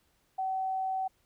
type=tone; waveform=sine; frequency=760 Hz; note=F#5; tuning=46 cents sharp; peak=-29 dBFS; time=0.38-1.08 s; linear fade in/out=10 ms; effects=pink hiss -71 dBFS RMS until 1.25 s